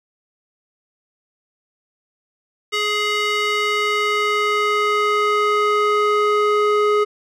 square tone with band-pass filter sweep, 418.6 Hz, G#4, 14 cents sharp, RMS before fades -18 dBFS, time 2.72-7.05 s, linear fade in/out 20 ms, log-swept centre 2700 to 870 Hz, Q 1.2, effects none

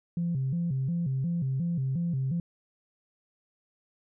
sine tone with vibrato, 150.8 Hz, D3, 46 cents sharp, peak -25 dBFS, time 0.17-2.4 s, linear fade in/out 2 ms, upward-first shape square, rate 2.8 Hz, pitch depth 220 cents each way, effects tanh soft clip ceiling -22 dBFS

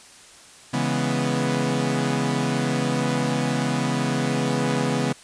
sawtooth chord, C# minor seventh, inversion none, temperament equal, 138.59 / 164.81 / 207.7 / 246.9 Hz, C#3 / E3 / G#3 / B3, 0 / 0 / 0 / 0 cents, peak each -22 / -24 / -26 / -21 dBFS, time 0.73-5.13 s, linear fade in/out 10 ms, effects white hiss -47 dBFS RMS until 5.23 s + resampled to 22050 Hz

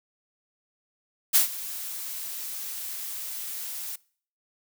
blue noise with ADSR envelope, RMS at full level -17 dBFS, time 1.33-3.96 s, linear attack 24 ms, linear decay 120 ms, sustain -18 dB, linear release 7 ms, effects noise-tail reverb RT60 0.5 s tail -23 dB re dry

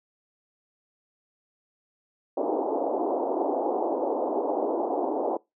pink band-pass noise, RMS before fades -27 dBFS, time 2.37-5.37 s, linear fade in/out 5 ms, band 290 to 880 Hz, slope 48 dB/octave, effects noise-tail reverb RT60 0.2 s tail -23 dB re dry

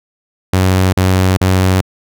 sawtooth tone bursts, 93.4 Hz, F#2, 17 cents sharp, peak -5 dBFS, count 3, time 0.53-1.812 s, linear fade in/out 5 ms, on 400 ms, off 41 ms, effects none

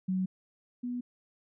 sine tone pair in turn, 186.8 / 245.3 Hz, F#3 / B3, +17 / -12 cents, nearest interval perfect fourth, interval 471 cents, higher second, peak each -27 / -32 dBFS, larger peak first, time 0.08-0.26 / 0.83-1.01 s, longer neither, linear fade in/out 10 ms, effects none

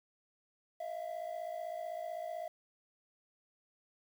triangle ring-modulated tone, 665 Hz, E5, 15 cents sharp, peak -33 dBFS, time 0.8-2.48 s, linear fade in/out 5 ms, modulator 27.9 Hz, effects tanh soft clip ceiling -29 dBFS + 10-bit

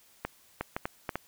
clicks, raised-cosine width 0.5 ms, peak -16 dBFS, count 6, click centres 0.25 / 0.61 / 0.765 / 0.855 / 1.092 / 1.156 s, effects white hiss -61 dBFS RMS until 1.27 s

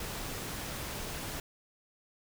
pink noise, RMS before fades -39 dBFS, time 0-1.4 s, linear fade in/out 2 ms, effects none

